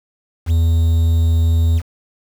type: tone with quantisation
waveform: triangle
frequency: 82.41 Hz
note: E2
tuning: in tune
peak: -9 dBFS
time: 0.46-1.82 s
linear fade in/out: 50 ms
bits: 6
effects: none